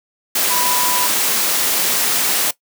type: tone in noise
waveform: sine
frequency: 987.8 Hz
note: B5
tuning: in tune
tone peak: -21 dBFS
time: 0.5-1.07 s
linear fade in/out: 5 ms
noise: white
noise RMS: -17 dBFS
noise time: 0.35-2.51 s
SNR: -7 dB
effects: noise-tail reverb RT60 0.1 s tail -19 dB re dry + high-pass 200 Hz 12 dB/octave